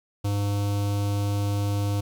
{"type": "tone with notch filter", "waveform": "square", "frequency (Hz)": 101.5, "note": "G#2", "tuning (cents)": -39, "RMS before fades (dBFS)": -25, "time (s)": [0.24, 2.01], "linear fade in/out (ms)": 10, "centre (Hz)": 1800, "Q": 1.2, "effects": ["10-bit"]}